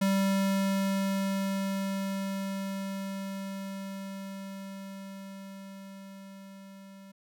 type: tone with level ramp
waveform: square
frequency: 194.8 Hz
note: G3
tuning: 11 cents flat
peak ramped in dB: -24 to -48 dBFS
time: 0.01-7.12 s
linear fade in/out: 10 ms
effects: none